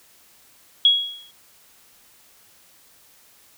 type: tone with exponential decay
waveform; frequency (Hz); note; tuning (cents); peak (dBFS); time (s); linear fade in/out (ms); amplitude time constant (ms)
sine; 3322; G#7; 0; -9; 0.85-1.31; 2; 98
effects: white hiss -54 dBFS RMS until 3.57 s